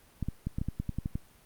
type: clicks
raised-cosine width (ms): 5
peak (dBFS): -19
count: 11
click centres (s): 0.227 / 0.286 / 0.47 / 0.585 / 0.615 / 0.686 / 0.8 / 0.893 / 0.986 / 1.059 / 1.155
effects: pink hiss -60 dBFS RMS until 1.45 s + Opus 32 kbps